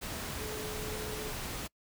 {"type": "tone in noise", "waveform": "sine", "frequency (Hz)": 428.7, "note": "A4", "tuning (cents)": -45, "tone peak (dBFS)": -41, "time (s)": [0.38, 1.32], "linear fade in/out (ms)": 20, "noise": "pink", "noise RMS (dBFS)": -39, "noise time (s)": [0.01, 1.68], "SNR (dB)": -5, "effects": ["noise-tail reverb RT60 0.1 s tail -25 dB re dry"]}